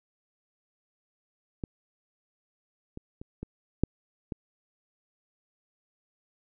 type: clicks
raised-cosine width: 3 ms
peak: -20 / -26 / -28 / -23 / -9 / -20 dBFS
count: 6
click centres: 1.638 / 2.974 / 3.215 / 3.43 / 3.836 / 4.322 s
effects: none